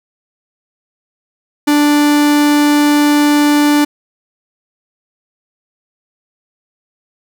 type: tone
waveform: 45% pulse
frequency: 293.7 Hz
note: D4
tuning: in tune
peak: -8 dBFS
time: 1.67-3.85 s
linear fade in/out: 10 ms
effects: none